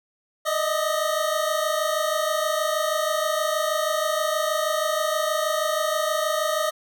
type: tone pair together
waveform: 25% pulse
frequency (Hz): 608.7 / 635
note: D#5 / D#5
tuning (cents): -38 / +35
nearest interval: minor second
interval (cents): 73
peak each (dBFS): -21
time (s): 0.45-6.71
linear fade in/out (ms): 20
effects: none

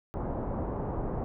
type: low-pass noise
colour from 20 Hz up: pink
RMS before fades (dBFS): -33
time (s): 0.14-1.24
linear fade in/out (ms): 0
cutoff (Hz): 960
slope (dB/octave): 24
effects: none

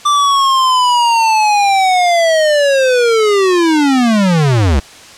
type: linear sweep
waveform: square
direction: down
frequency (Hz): 1180 to 61.74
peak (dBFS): -9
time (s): 0.05-4.8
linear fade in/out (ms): 10
effects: white hiss -36 dBFS RMS until 5.17 s + low-pass 7000 Hz 12 dB/octave

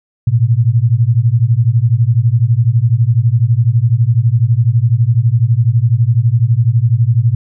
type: beating tone pair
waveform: sine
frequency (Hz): 110.9 / 122.9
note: A2 / B2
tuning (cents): +14 / -8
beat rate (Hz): 12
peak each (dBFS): -11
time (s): 0.27-7.35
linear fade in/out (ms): 5
effects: none

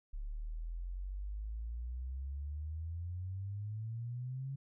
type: exponential sweep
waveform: sine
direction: up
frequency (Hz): 35.14 to 138.1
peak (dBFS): -38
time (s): 0.13-4.56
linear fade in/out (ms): 10
effects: none

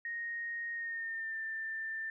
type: tone with pitch glide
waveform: sine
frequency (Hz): 1864.7 to 1784.6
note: A#6 to A6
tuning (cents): 0 to +24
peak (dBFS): -36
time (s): 0.05-2.1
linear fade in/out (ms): 2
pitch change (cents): -76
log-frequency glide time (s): 0.73-1.39
effects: none

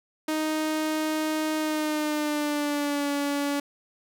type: tone with pitch glide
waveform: sawtooth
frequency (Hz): 311.1 to 285.3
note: D#4 to C#4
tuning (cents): 0 to +50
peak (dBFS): -21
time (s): 0.28-3.6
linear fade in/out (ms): 5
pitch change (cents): -150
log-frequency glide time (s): 1.57-3.1
effects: none

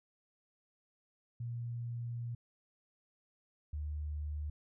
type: tone pair in turn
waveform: sine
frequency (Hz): 118.6 / 74.87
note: A#2 / D2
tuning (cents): +30 / +34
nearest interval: minor sixth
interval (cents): 796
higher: first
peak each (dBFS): -37 / -36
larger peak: second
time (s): 1.4-2.35 / 3.73-4.5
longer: first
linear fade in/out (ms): 5
effects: none

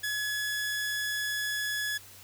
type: tone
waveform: sawtooth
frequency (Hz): 1695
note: G#6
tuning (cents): +35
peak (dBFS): -26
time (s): 0.03-1.98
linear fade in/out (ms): 10
effects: added 96 Hz sine -58 dBFS peak until 2.23 s + white hiss -51 dBFS RMS until 2.23 s

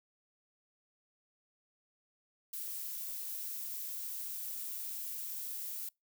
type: noise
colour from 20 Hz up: violet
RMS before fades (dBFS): -41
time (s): 2.53-5.89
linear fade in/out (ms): 5
effects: noise-tail reverb RT60 0.2 s tail -26 dB re dry

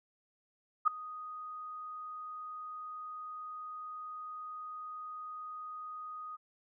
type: tone with ADSR envelope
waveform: sine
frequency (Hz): 1244.5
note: D#6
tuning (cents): 0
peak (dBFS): -20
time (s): 0.85-6.37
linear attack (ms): 25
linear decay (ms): 5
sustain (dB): -21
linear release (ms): 22
effects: none

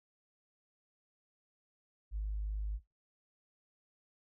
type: tone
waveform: sine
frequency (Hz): 51.8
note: G#1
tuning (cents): -4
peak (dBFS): -33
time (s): 2.11-2.8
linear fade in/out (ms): 50
effects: noise-tail reverb RT60 0.2 s tail -20 dB re dry + tanh soft clip ceiling -29 dBFS

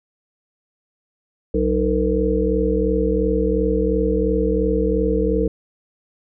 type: harmonic tone with a mistuned harmonic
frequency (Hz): 61.74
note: B1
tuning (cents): 0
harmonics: 1 / 3 / 5 / 7 / 8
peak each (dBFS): -22 / -24 / -23 / -20 / -25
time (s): 1.54-5.48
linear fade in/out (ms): 5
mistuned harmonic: 7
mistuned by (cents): +74
effects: none

